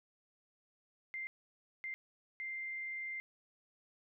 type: tone bursts at uneven times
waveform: sine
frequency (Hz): 2093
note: C7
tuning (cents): 0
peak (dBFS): -39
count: 3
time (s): 1.14-1.27 / 1.84-1.94 / 2.4-3.2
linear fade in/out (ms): 0
effects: none